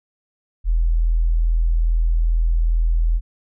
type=tone; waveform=sine; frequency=41.2 Hz; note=E1; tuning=in tune; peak=-14 dBFS; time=0.64-3.21 s; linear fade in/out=50 ms; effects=none